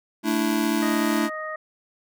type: chord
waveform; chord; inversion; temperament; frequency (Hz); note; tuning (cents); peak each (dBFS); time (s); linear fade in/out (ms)
square; A suspended fourth; none; just; 220 / 293.3 / 330; A3 / D4 / E4; 0 / -2 / +2; -26; 0.23-1.3; 50
type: noise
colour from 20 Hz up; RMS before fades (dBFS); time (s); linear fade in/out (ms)
white; -40; 0.26-1.2; 20
type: harmonic tone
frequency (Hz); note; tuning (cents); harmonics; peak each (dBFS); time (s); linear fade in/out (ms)
622.3; D#5; 0; 1 / 2 / 3; -33 / -33 / -34; 0.82-1.56; 5
effects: none